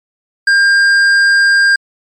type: tone with tanh clipping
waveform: triangle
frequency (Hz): 1602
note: G6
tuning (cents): +37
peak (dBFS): -8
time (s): 0.47-1.76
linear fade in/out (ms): 5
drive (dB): 15
effects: low-pass 8000 Hz 12 dB/octave + MP3 96 kbps